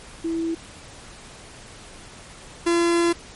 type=tone pair in turn; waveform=sine / 45% pulse; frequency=329.6 / 341 Hz; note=E4 / F4; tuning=0 / -41 cents; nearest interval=minor second; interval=59 cents; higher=second; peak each=-22 / -17 dBFS; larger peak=second; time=0.24-0.55 / 2.66-3.13 s; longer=second; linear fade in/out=10 ms; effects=pink hiss -43 dBFS RMS until 3.35 s + MP3 48 kbps

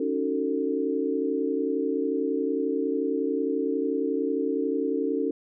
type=chord; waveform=sine; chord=D# half-diminished seventh; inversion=third; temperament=just; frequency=280 / 311.1 / 373.4 / 448 Hz; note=C#4 / D#4 / F#4 / A4; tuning=+18 / 0 / +16 / +31 cents; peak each=-28 / -31 / -31 / -28 dBFS; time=0-5.31 s; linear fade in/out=5 ms; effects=none

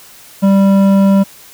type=tone with hard clipping; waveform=triangle; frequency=196 Hz; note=G3; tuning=in tune; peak=-8 dBFS; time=0.42-1.24 s; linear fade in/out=20 ms; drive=14 dB; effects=white hiss -39 dBFS RMS until 1.53 s

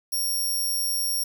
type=tone; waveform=10% pulse; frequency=5570 Hz; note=F8; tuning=5 cents flat; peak=-18 dBFS; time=0.12-1.24 s; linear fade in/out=10 ms; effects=8-bit

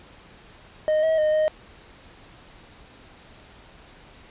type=tone with pitch steps; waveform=triangle; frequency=618 / 639 / 615 / 620 Hz; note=D#5 / D#5 / D#5 / D#5; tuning=-12 / +46 / -20 / -6 cents; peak=-16 dBFS; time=0.88-1.48 s; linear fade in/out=0 ms; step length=150 ms; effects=pink hiss -49 dBFS RMS until 4.3 s + resampled to 8000 Hz

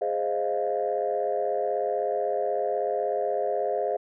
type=chord; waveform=sine; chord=F minor seventh; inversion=first; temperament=equal; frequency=415.3 / 523.3 / 622.3 / 698.5 Hz; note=Ab4 / C5 / Eb5 / F5; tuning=0 / 0 / 0 / 0 cents; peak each=-29 dBFS; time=0.01-3.97 s; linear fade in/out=10 ms; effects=tanh soft clip ceiling -16 dBFS

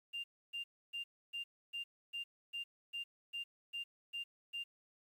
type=tone bursts; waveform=sine; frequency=2794 Hz; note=F7; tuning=in tune; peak=-38 dBFS; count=12; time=0.13-4.64 s; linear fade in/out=20 ms; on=110 ms; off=290 ms; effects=tanh soft clip ceiling -36 dBFS + 11-bit

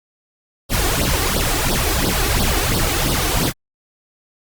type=noise with flanger; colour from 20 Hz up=pink; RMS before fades=-18 dBFS; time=0.69-3.53 s; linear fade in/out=50 ms; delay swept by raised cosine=0.21 to 2.71 ms; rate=2.9 Hz; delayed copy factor=+0.85; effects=Opus 48 kbps

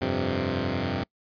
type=chord; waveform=10% pulse; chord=F suspended second; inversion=none; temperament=equal; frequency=87.31 / 98 / 130.81 Hz; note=F2 / G2 / C3; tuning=0 / 0 / 0 cents; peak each=-22 dBFS; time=0.01-1.04 s; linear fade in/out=10 ms; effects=noise-tail reverb RT60 0.1 s tail -26 dB re dry + resampled to 11025 Hz

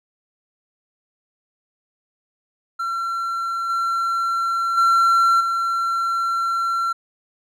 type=tone with level steps; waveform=triangle; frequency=1359 Hz; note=F6; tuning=48 cents flat; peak=-20 / -17 / -11 / -17 dBFS; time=2.79-6.93 s; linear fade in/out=10 ms; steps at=3.69 / 4.77 / 5.4 s; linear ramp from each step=10 ms; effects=none

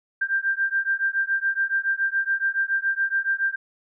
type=beating tone pair; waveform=sine; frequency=1580 / 1587.1 Hz; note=G6 / G6; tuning=+13 / +21 cents; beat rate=7.1 Hz; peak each=-24 dBFS; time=0.21-3.56 s; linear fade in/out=10 ms; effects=none

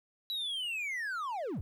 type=linear sweep; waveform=triangle; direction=down; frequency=3951 to 61.2 Hz; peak=-32 dBFS; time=0.3-1.61 s; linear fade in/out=0 ms; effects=12-bit

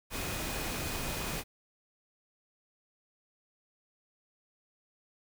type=tone in noise; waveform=sine; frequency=2489 Hz; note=D#7; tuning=in tune; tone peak=-46 dBFS; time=0.1-1.44 s; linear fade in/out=50 ms; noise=pink; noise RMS=-36 dBFS; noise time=0.1-1.44 s; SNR=-13 dB; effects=none

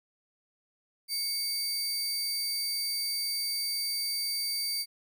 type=tone pair together; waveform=sawtooth; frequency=2200 / 4662 Hz; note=C#7 / D8; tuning=-14 / -14 cents; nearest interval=octave + minor second; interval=1300 cents; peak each=-38 / -27 dBFS; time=1.08-4.86 s; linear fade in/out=50 ms; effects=none

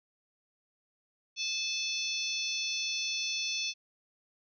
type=harmonic tone with a mistuned harmonic; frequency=868 Hz; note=A5; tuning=24 cents flat; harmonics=3 / 4 / 5 / 6 / 7; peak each=-36 / -37 / -38 / -39 / -39 dBFS; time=1.36-3.74 s; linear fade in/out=50 ms; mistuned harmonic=6; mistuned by=+49 cents; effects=none

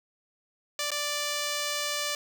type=tone with dropouts; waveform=5% pulse; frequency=587.3 Hz; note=D5; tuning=in tune; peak=-17 dBFS; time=0.79-2.15 s; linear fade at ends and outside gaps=2 ms; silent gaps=0.905-0.916 s; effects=none

